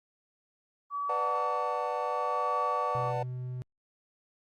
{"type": "tone with tremolo", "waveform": "sine", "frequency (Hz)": 1143, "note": "D6", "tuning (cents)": -47, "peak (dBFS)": -28, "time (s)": [0.9, 3.13], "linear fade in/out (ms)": 50, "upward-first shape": "triangle", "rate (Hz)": 0.73, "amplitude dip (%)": 65}
{"type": "chord", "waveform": "triangle", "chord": "B minor seventh", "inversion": "none", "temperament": "just", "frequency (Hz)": [493.9, 592.7, 740.8, 889], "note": ["B4", "D5", "F#5", "A5"], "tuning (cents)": [0, 16, 2, 18], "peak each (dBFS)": -34, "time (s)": [1.09, 3.23], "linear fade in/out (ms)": 5}
{"type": "tone", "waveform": "triangle", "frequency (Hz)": 125.9, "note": "B2", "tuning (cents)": 34, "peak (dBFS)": -32, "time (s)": [2.95, 3.62], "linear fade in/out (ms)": 0}
{"effects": ["Opus 32 kbps"]}